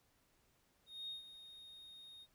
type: tone with ADSR envelope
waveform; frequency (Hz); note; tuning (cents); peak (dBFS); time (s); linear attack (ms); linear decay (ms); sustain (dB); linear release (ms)
triangle; 3713; A#7; -8; -39; 0.86-2.27; 230; 130; -13; 49
effects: tanh soft clip ceiling -40 dBFS + pink hiss -75 dBFS RMS until 2.34 s